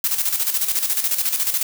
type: noise with tremolo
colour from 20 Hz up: blue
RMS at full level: -19 dBFS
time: 0.04-1.63 s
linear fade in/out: 2 ms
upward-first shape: square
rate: 14 Hz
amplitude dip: 60%
effects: none